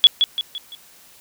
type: tone with echo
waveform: sine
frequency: 3380 Hz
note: G#7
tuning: 30 cents sharp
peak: -5 dBFS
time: 0.04-0.07 s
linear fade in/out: 0 ms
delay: 170 ms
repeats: 4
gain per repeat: -7 dB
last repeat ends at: 0.75 s
effects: white hiss -49 dBFS RMS until 1.2 s